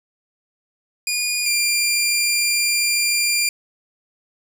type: tone pair in turn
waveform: 15% pulse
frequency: 2441 / 2389 Hz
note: D#7 / D7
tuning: -34 / +29 cents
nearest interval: unison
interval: 37 cents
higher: first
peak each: -13 / -10 dBFS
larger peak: second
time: 1.07-1.46 / 1.46-3.49 s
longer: second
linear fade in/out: 2 ms
effects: none